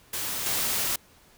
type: noise with level steps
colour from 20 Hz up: white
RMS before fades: -31 / -27 dBFS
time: 0.13-0.96 s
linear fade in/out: 5 ms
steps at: 0.46 s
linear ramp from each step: 2 ms
effects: pink hiss -57 dBFS RMS until 1.37 s